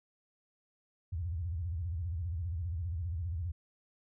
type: tone with vibrato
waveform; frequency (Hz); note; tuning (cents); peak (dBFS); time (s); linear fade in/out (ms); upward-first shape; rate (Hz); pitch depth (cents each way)
sine; 84.4; E2; +41; -33; 1.12-3.52; 10; square; 15; 160
effects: none